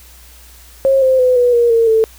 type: tone with pitch steps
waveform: sine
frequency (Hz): 539 / 521.8 / 505.2 / 489.2 / 473.6 / 458.5 / 443.9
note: C#5 / C5 / B4 / B4 / A#4 / A#4 / A4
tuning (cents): -49 / -5 / +39 / -16 / +27 / -29 / +15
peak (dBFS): -8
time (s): 0.85-2.04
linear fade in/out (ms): 0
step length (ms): 170
effects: added 60 Hz sine -41 dBFS peak until 2.18 s + white hiss -43 dBFS RMS until 2.18 s